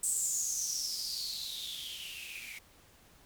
violet noise with band-pass filter sweep, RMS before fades -37 dBFS, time 0.03-2.59 s, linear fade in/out 5 ms, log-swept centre 8200 to 2200 Hz, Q 9.6, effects pink hiss -61 dBFS RMS until 3.25 s

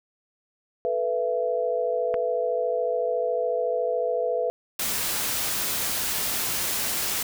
sine chord, A suspended second, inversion none, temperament equal with one note detuned, 440 / 493.9 / 670.4 Hz, A4 / B4 / E5, 0 / 0 / +29 cents, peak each -30 / -25 / -27 dBFS, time 0.85-4.5 s, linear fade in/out 0 ms
click, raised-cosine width 0.5 ms, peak -17 dBFS, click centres 2.142 s
white noise, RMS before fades -27 dBFS, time 4.79-7.23 s, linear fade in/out 5 ms
effects none

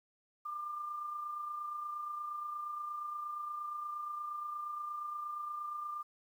sine tone with amplitude modulation, 1196 Hz, D6, 31 cents sharp, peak -36 dBFS, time 0.45-6.03 s, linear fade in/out 10 ms, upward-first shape sine, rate 28.5 Hz, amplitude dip 40%, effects 11-bit

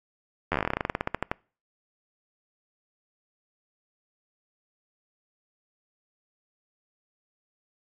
slowing click train, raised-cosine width 0.5 ms, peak -10 dBFS, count 22, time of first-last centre 0.52-1.315 s, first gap 11 ms, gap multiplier 1.11, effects noise-tail reverb RT60 0.4 s tail -26 dB re dry + AAC 48 kbps

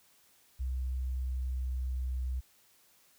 sine tone with pitch glide, 64 to 63.52 Hz, C2 to B1, -38 to +49 cents, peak -31 dBFS, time 0.59-2.41 s, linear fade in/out 20 ms, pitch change -13 cents, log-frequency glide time 1.06-2.09 s, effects white hiss -65 dBFS RMS until 3.18 s

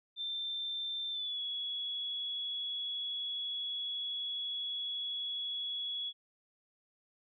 sine tone with pitch glide, 3567 to 3367 Hz, A7 to G#7, +23 to +23 cents, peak -35 dBFS, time 0.16-6.13 s, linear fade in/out 50 ms, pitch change -100 cents, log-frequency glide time 1.11-1.4 s, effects none

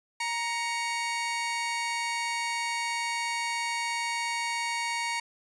sawtooth tone pair together, 937 / 2234 Hz, A#5 / C#7, +9 / +13 cents, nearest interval octave + minor third, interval 1504 cents, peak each -27 / -29 dBFS, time 0.2-5.2 s, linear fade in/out 5 ms, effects resampled to 22050 Hz

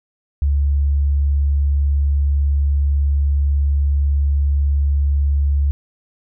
sine tone, 70.9 Hz, C#2, 40 cents sharp, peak -13 dBFS, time 0.42-5.71 s, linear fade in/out 0 ms, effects none

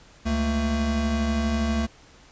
square tone pair together, 70.68 / 224.4 Hz, C#2 / A3, +34 / +34 cents, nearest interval octave + minor sixth, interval 2000 cents, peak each -26 / -25 dBFS, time 0.25-1.87 s, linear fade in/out 20 ms, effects pink hiss -52 dBFS RMS until 2.31 s + resampled to 16000 Hz

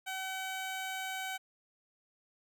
15% pulse tone, 760 Hz, F#5, 46 cents sharp, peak -30 dBFS, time 0.06-1.38 s, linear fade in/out 20 ms, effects none

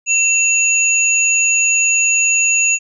sine tone pair together, 2695 / 6811 Hz, E7 / G#8, +38 / +43 cents, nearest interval octave + major third, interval 1605 cents, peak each -14 / -14 dBFS, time 0.06-2.79 s, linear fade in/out 50 ms, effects none

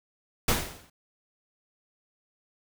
pink noise with exponential decay, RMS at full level -21 dBFS, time 0.48-0.9 s, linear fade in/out 5 ms, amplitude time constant 91 ms, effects none

